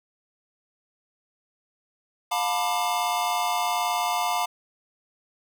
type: chord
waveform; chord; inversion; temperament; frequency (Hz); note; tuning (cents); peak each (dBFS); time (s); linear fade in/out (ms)
square; B half-diminished seventh; second; just; 711.2 / 889 / 987.8 / 1185.3; F5 / A5 / B5 / D6; +31 / +18 / 0 / +16; -28 / -30 / -30 / -32; 2.31-4.46; 10
effects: none